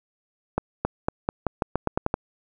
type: accelerating click train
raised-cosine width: 1 ms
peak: -8 dBFS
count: 11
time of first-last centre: 0.58-2.141 s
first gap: 270 ms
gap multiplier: 0.87
effects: none